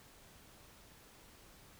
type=silence; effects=pink hiss -60 dBFS RMS until 1.79 s